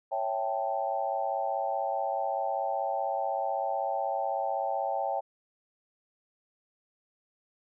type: chord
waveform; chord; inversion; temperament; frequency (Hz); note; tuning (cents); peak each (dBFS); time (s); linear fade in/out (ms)
sine; A dominant seventh; first; equal; 554.4 / 659.3 / 784 / 880; C#5 / E5 / G5 / A5; 0 / 0 / 0 / 0; -34 / -34 / -31 / -36; 0.11-5.21; 20
effects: none